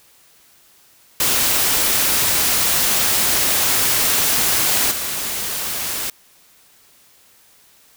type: noise with level steps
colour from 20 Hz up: white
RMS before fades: -17 / -24 dBFS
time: 1.2-6.1 s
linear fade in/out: 2 ms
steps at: 4.91 s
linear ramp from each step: 5 ms
effects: white hiss -52 dBFS RMS until 7.96 s